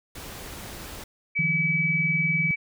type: noise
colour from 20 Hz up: pink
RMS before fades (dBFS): -39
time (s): 0.15-1.04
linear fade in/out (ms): 5
type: tone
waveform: sine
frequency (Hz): 2289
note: D7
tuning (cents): -45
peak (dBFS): -22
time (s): 1.35-2.56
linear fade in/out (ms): 20
type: tone with tremolo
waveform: sine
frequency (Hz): 162.1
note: E3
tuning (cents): -29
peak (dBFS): -21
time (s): 1.39-2.51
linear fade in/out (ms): 0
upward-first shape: triangle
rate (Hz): 20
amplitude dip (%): 100
effects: none